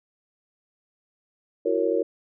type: chord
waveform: sine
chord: F# dominant seventh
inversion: third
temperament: just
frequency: 333 / 370 / 462.5 / 555 Hz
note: E4 / F#4 / A#4 / C#5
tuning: +18 / 0 / -14 / +2 cents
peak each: -27 / -27 / -24 / -27 dBFS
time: 1.65-2.03 s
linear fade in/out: 10 ms
effects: none